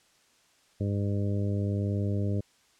harmonic tone, 101 Hz, G#2, 48 cents flat, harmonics 1 / 2 / 3 / 4 / 5 / 6, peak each -27 / -33 / -37 / -39 / -41 / -43 dBFS, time 0.8-2.41 s, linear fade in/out 10 ms, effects white hiss -64 dBFS RMS until 2.79 s + low-pass 8000 Hz 12 dB/octave

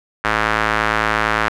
square tone with band-pass filter, 54.4 Hz, A1, 19 cents flat, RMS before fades -18 dBFS, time 0.24-1.49 s, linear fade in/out 10 ms, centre 1500 Hz, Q 1.7, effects none

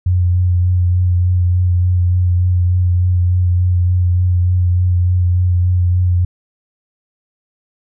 sine tone with vibrato, 89.6 Hz, F2, 45 cents sharp, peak -10 dBFS, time 0.06-6.25 s, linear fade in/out 5 ms, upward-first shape sine, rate 3.4 Hz, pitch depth 21 cents each way, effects none

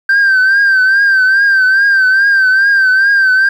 sine tone with vibrato, 1568 Hz, G6, in tune, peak -4 dBFS, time 0.09-3.49 s, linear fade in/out 5 ms, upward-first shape triangle, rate 2.4 Hz, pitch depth 76 cents each way, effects tanh soft clip ceiling -5 dBFS + 7-bit

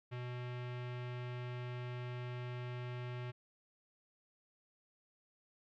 square tone with low-pass filter, 123.47 Hz, B2, in tune, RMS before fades -43 dBFS, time 0.11-3.32 s, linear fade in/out 20 ms, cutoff 2700 Hz, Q 1.7, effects none

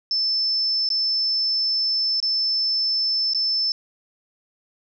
sine tone with dropouts, 5280 Hz, E8, 2 cents sharp, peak -19 dBFS, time 0.11-3.72 s, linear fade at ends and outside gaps 1 ms, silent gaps 0.889-0.902 / 2.202-2.227 / 3.335-3.347 s, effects none

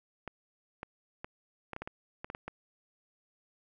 clicks, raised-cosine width 0.5 ms, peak -24 dBFS, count 11, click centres 0.277 / 0.831 / 1.245 / 1.733 / 1.764 / 1.82 / 1.875 / 2.245 / 2.301 / 2.349 / 2.48 s, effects none

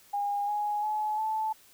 sine tone with pitch steps, 813 / 832.5 / 852.4 / 872.9 Hz, G#5 / G#5 / G#5 / A5, -37 / +4 / +45 / -14 cents, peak -27 dBFS, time 0.13-1.53 s, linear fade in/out 10 ms, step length 350 ms, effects white hiss -58 dBFS RMS until 1.73 s

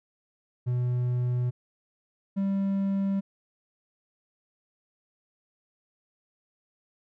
triangle tone pair in turn, 123.47 / 196 Hz, B2 / G3, 0 / 0 cents, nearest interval minor sixth, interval 800 cents, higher second, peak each -22 dBFS, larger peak neither, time 0.66-1.51 / 2.36-3.21 s, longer neither, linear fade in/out 20 ms, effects none

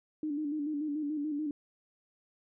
sine tone with vibrato, 297.9 Hz, D4, 25 cents sharp, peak -31 dBFS, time 0.23-1.51 s, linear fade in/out 2 ms, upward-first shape square, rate 6.9 Hz, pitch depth 56 cents each way, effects none

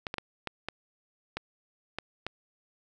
clicks, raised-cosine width 0.3 ms, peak -17 dBFS, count 8, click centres 0.068 / 0.141 / 0.183 / 0.473 / 0.686 / 1.37 / 1.986 / 2.266 s, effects none

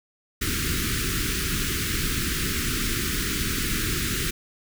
pink band-stop noise, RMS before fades -26 dBFS, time 0.41-4.31 s, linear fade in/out 10 ms, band 400 to 1300 Hz, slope 48 dB/octave, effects none

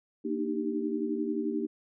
sine chord, Eb major seventh, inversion second, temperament equal with one note detuned, 233.1 / 299.8 / 311.1 / 392 Hz, Bb3 / D4 / Eb4 / G4, 0 / +36 / 0 / 0 cents, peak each -34 dBFS, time 0.24-1.67 s, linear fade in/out 20 ms, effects none

